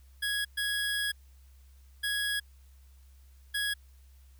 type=tone bursts at uneven times; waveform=25% pulse; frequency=1664 Hz; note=G#6; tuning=3 cents sharp; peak=-25 dBFS; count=4; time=0.22-0.45 / 0.57-1.12 / 2.03-2.4 / 3.54-3.74 s; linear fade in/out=10 ms; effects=added 66 Hz sine -53 dBFS peak until 4.39 s + white hiss -68 dBFS RMS until 4.39 s